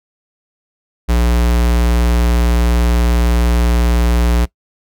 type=tone; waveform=square; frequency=59.3 Hz; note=A#1; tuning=30 cents sharp; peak=-11 dBFS; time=1.08-4.46 s; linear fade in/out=20 ms; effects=noise-tail reverb RT60 0.1 s tail -21 dB re dry